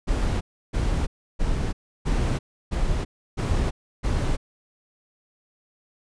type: noise bursts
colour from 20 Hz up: brown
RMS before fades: -23 dBFS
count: 7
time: 0.07-4.37 s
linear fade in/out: 20 ms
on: 340 ms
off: 320 ms
effects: resampled to 22050 Hz